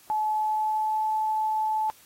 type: tone with pitch glide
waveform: sine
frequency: 859 to 867.5 Hz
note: A5 to A5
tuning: -42 to -25 cents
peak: -23 dBFS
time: 0.1-1.9 s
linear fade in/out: 0 ms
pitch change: +17 cents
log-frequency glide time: 0.34-1.07 s
effects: white hiss -55 dBFS RMS until 2.05 s + AAC 48 kbps